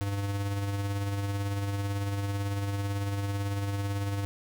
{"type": "tone with tremolo", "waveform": "square", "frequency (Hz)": 100, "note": "G2", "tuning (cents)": 35, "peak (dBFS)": -28, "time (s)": [0.01, 4.25], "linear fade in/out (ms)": 0, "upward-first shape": "sine", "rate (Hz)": 18, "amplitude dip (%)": 35, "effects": []}